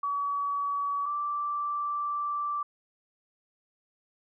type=tone pair in turn; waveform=sine; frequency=1137 / 1169.6 Hz; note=C#6 / D6; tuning=+44 / -7 cents; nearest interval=unison; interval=49 cents; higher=second; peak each=-27 / -28 dBFS; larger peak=first; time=0.03-1.06 / 1.06-2.63 s; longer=second; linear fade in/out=5 ms; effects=none